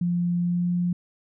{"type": "tone with pitch glide", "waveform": "sine", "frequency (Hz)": [174.61, 176.23], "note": ["F3", "F3"], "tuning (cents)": [0, 16], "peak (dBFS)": -21, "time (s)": [0.01, 0.93], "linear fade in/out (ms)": 5, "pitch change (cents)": 16, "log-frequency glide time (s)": [0.41, 0.7], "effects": []}